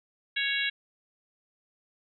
harmonic tone, 554.4 Hz, C#5, in tune, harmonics 3 / 4 / 5 / 6 / 7, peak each -31 / -32 / -33 / -34 / -34 dBFS, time 0.36-0.7 s, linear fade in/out 10 ms, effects none

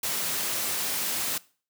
white high-pass noise, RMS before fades -29 dBFS, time 0.03-1.38 s, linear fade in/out 5 ms, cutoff 110 Hz, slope 12 dB/octave, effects noise-tail reverb RT60 0.4 s tail -21 dB re dry

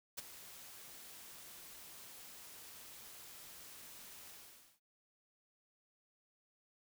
white noise with ADSR envelope, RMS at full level -41 dBFS, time 0.17-4.8 s, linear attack 17 ms, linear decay 18 ms, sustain -13 dB, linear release 500 ms, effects none

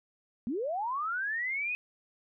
sine linear sweep, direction up, 210.8 to 2536 Hz, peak -30 dBFS, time 0.47-1.75 s, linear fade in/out 0 ms, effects none

